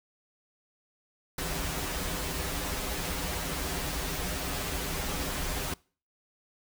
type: noise with comb filter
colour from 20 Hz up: pink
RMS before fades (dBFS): -33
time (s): 1.38-5.74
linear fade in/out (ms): 5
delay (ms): 9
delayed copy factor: -0.95
effects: noise-tail reverb RT60 0.4 s tail -24 dB re dry